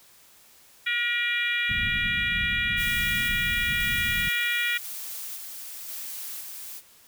harmonic tone, 477.7 Hz, A#4, 42 cents sharp, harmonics 3 / 4 / 5 / 6 / 7 / 8, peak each -32 / -27 / -28 / -36 / -33 / -40 dBFS, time 0.86-4.78 s, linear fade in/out 10 ms
pink low-pass noise, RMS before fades -35 dBFS, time 1.69-4.29 s, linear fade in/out 5 ms, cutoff 240 Hz, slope 48 dB/octave
blue noise with tremolo, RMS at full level -36 dBFS, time 2.76-6.82 s, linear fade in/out 50 ms, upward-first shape square, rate 0.96 Hz, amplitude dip 30%
effects white hiss -55 dBFS RMS until 7.07 s

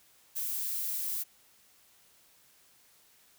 violet noise, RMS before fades -34 dBFS, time 0.35-1.24 s, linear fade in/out 20 ms, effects white hiss -63 dBFS RMS until 3.38 s

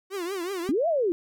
45% pulse tone with vibrato, 367.4 Hz, F#4, 12 cents flat, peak -29 dBFS, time 0.1-0.72 s, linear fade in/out 50 ms, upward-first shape triangle, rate 5.4 Hz, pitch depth 190 cents each way
sine linear two-way sweep, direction up then down, 235.7 to 698.5 to 320.9 Hz, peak -21 dBFS, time 0.69-1.12 s, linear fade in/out 0 ms, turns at 0.88 s
effects none

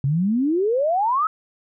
sine exponential sweep, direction up, 130.81 to 1318.5 Hz, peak -17 dBFS, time 0.04-1.27 s, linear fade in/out 2 ms, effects none

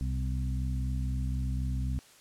harmonic tone with a mistuned harmonic, 64 Hz, C2, 38 cents flat, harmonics 1 / 2 / 3 / 4, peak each -30 / -34 / -42 / -42 dBFS, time 0.01-1.99 s, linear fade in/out 0 ms, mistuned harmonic 3, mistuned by +28 cents, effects white hiss -57 dBFS RMS until 2.2 s + low-pass 10000 Hz 12 dB/octave

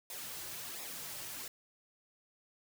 white noise with flanger, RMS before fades -44 dBFS, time 0.1-1.48 s, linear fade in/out 2 ms, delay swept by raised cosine 0.66 to 4.36 ms, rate 1.4 Hz, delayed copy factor -0.55, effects none

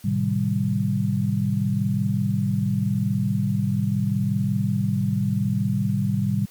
sine chord, A half-diminished seventh, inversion none, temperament equal, 110 / 130.81 / 155.56 / 196 Hz, A2 / C3 / Eb3 / G3, 0 / 0 / 0 / 0 cents, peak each -25 / -26 / -28 / -23 dBFS, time 0.04-6.46 s, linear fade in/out 10 ms, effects white hiss -51 dBFS RMS until 6.5 s + MP3 96 kbps

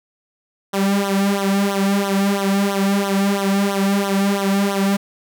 sawtooth tone with flanger, 197.9 Hz, G3, 17 cents sharp, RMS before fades -18 dBFS, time 0.73-4.97 s, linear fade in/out 10 ms, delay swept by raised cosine 0.41 to 3.11 ms, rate 3 Hz, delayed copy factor -0.9, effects none

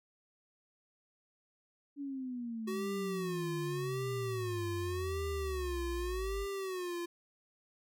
sine exponential sweep, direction down, 288.4 to 49 Hz, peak -37 dBFS, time 1.96-6.47 s, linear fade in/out 50 ms
square tone with vibrato, 370 Hz, F#4, in tune, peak -37 dBFS, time 2.67-7.06 s, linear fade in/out 10 ms, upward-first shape sine, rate 0.86 Hz, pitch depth 120 cents each way
effects none

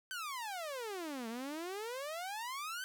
sawtooth exponential two-way sweep, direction down then up, 1561 to 220 to 1561 Hz, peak -36 dBFS, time 0.11-2.84 s, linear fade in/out 0 ms, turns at 1.28 s, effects none

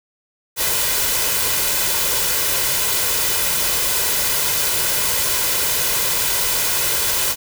white noise with comb filter, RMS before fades -19 dBFS, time 0.56-7.36 s, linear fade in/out 50 ms, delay 2 ms, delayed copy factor +0.5, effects none

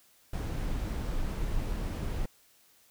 brown noise, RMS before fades -32 dBFS, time 0.33-2.26 s, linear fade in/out 5 ms, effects white hiss -63 dBFS RMS until 2.9 s

